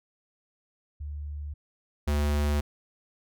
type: tone pair in turn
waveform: sine / square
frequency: 73.42 / 73.42 Hz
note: D2 / D2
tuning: 0 / 0 cents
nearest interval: unison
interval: 0 cents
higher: neither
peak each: -33 / -24 dBFS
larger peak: second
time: 1-1.54 / 2.07-2.61 s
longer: neither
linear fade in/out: 10 ms
effects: none